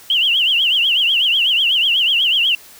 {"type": "tone with vibrato", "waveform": "sine", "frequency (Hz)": 2989, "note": "F#7", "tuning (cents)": 17, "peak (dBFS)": -12, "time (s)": [0.1, 2.55], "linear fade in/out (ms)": 2, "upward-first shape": "triangle", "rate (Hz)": 8.1, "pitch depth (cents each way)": 200, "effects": ["white hiss -42 dBFS RMS until 2.79 s"]}